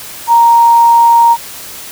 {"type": "tone", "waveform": "sine", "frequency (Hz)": 933, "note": "A#5", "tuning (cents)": 1, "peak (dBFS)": -3, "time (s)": [0.27, 1.37], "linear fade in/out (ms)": 50, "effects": ["white hiss -28 dBFS RMS until 1.91 s"]}